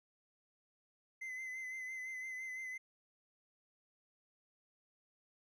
triangle tone with vibrato, 2046 Hz, C7, 39 cents flat, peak -40 dBFS, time 1.21-2.78 s, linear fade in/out 10 ms, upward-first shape sine, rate 5.9 Hz, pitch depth 33 cents each way, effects none

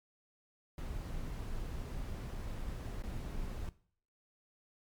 brown noise with dropouts, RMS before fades -40 dBFS, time 0.78-3.69 s, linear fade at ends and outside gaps 1 ms, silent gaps 3.023-3.036 s, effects noise-tail reverb RT60 0.5 s tail -18 dB re dry + MP3 96 kbps

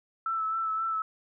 sine tone with vibrato, 1318.5 Hz, E6, in tune, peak -27 dBFS, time 0.26-1.02 s, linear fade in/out 2 ms, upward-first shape sine, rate 3.8 Hz, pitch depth 25 cents each way, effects none

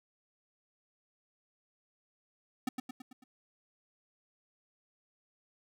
square tone with echo, 255 Hz, C4, 44 cents flat, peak -30 dBFS, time 2.67-2.69 s, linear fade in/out 5 ms, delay 110 ms, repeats 5, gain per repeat -5 dB, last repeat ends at 3.24 s, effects none

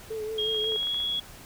sine tone with vibrato, 434.7 Hz, A4, 21 cents flat, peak -30 dBFS, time 0.1-0.77 s, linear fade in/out 10 ms, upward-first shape triangle, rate 5.5 Hz, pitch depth 44 cents each way
sine tone with pitch glide, 3261 to 3345 Hz, G#7 to G#7, -32 to +12 cents, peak -26 dBFS, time 0.38-1.2 s, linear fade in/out 5 ms, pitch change +44 cents, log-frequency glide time 0.52-0.98 s
clicks, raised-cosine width 0.5 ms, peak -29 dBFS, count 8, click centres 0.546 / 0.643 / 0.721 / 0.76 / 0.83 / 0.871 / 0.945 / 1.002 s
effects pink hiss -47 dBFS RMS until 1.45 s

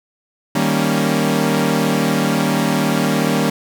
sawtooth chord, Eb dominant seventh, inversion none, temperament equal, 155.56 / 196 / 233.1 / 277.2 Hz, Eb3 / G3 / Bb3 / Db4, 0 / 0 / 0 / 0 cents, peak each -17 / -16 / -16 / -17 dBFS, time 0.55-3.5 s, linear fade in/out 5 ms, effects none

